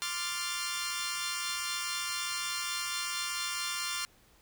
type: chord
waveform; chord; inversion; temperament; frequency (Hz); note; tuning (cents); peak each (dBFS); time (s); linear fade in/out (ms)
10% pulse; D minor seventh; third; equal; 1046.5 / 1174.7 / 1396.9 / 1760; C6 / D6 / F6 / A6; 0 / 0 / 0 / 0; -31 / -31 / -28 / -32; 0.02-4.05; 0
effects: pink hiss -63 dBFS RMS until 4.41 s